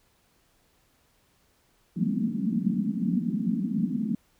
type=band-pass noise; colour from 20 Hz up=white; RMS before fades=-27 dBFS; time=1.96-4.15 s; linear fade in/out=5 ms; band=180 to 240 Hz; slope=48 dB/octave; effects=pink hiss -66 dBFS RMS until 4.39 s